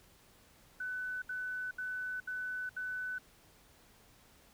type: tone bursts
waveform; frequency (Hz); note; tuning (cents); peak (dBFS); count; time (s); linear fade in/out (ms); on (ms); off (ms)
sine; 1500; F#6; +23; -36; 5; 0.8-3.184; 5; 420; 71
effects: pink hiss -63 dBFS RMS until 4.53 s